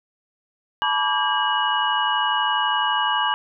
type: tone cluster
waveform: sine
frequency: 863 / 975 / 1154 / 1609 / 2916 Hz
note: A5 / B5 / D6 / G6 / F#7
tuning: -34 / -23 / -31 / +45 / -26 cents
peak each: -25 dBFS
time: 0.82-3.34 s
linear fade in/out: 0 ms
effects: none